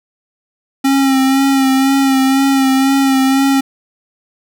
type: tone with vibrato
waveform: square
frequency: 269.2 Hz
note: C4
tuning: 49 cents sharp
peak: -10 dBFS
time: 0.84-3.61 s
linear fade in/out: 10 ms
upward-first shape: sine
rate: 2 Hz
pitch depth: 29 cents each way
effects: none